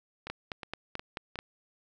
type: two click trains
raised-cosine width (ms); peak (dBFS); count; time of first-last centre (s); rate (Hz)
0.3; -23 / -19; 4 / 6; 0.27-1.357 / 0.3-1.389; 2.76 / 4.59
effects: none